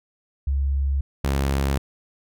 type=tone pair in turn; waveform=sine / sawtooth; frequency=68.9 / 68.58 Hz; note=C#2 / C#2; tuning=-10 / -18 cents; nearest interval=unison; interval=8 cents; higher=first; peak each=-19 / -16 dBFS; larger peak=second; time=0.47-1.01 / 1.24-1.78 s; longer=neither; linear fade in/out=5 ms; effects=none